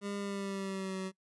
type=tone with pitch glide; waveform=25% pulse; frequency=201.6 to 189.19 Hz; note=G3 to F#3; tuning=+49 to +39 cents; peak=-32 dBFS; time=0.01-1.12 s; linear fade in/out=50 ms; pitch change=-110 cents; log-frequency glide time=0.17-0.97 s; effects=noise-tail reverb RT60 0.1 s tail -22 dB re dry + resampled to 24000 Hz